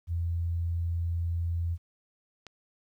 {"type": "tone", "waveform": "sine", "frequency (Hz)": 84.8, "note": "E2", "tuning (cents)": 50, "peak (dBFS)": -27, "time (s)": [0.07, 1.78], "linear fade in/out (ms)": 50}
{"type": "click", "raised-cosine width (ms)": 0.2, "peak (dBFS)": -27, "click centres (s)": 2.467}
{"effects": ["11-bit"]}